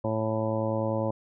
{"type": "harmonic tone", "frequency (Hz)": 110.1, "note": "A2", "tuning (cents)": 2, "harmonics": [1, 2, 3, 4, 5, 6, 7, 8, 9], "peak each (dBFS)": [-31, -33, -34, -40, -29, -39, -42, -38, -39], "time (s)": [0.04, 1.11], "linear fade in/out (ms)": 5, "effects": []}